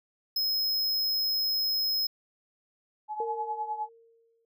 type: tone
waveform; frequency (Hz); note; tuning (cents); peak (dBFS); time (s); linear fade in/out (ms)
square; 5130; E8; -48; -26; 0.36-2.07; 5
type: tone with tremolo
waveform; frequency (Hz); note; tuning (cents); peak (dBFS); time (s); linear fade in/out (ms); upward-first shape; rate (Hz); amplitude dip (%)
sine; 852; G#5; +44; -27; 3.08-3.89; 50; triangle; 9.8; 80
type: tone with exponential decay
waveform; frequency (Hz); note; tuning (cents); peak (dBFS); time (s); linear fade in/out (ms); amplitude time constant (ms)
sine; 458.8; A#4; -28; -30; 3.2-4.45; 2; 270
effects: none